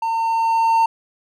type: tone with level ramp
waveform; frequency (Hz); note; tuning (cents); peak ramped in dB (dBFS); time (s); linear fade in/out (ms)
triangle; 908; A#5; -46; -17 to -10; 0.02-0.86; 5
effects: none